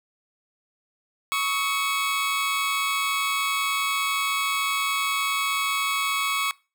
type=tone pair together; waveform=20% pulse; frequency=1114 / 1284.1 Hz; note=C#6 / E6; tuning=+8 / -46 cents; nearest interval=major second; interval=246 cents; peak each=-19 / -25 dBFS; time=1.32-6.51 s; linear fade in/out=0 ms; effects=noise-tail reverb RT60 0.3 s tail -22 dB re dry